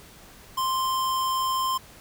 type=tone; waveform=square; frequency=1046.5 Hz; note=C6; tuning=in tune; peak=-24 dBFS; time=0.57-1.78 s; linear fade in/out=10 ms; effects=pink hiss -49 dBFS RMS until 2 s